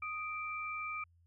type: tone pair together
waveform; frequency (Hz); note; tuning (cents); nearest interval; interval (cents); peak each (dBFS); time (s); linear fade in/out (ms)
sine; 1244.5 / 2349; D#6 / D7; 0 / 0; major seventh; 1100; -40 / -40; 0.02-1.04; 5
effects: added 85 Hz sine -64 dBFS peak until 1.26 s